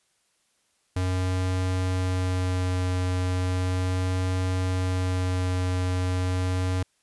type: tone with vibrato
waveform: square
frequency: 91.9 Hz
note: F#2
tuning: 11 cents flat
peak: -24 dBFS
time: 0.96-6.83 s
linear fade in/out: 5 ms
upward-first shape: sine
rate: 0.36 Hz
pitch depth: 10 cents each way
effects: white hiss -69 dBFS RMS until 7.02 s + resampled to 24000 Hz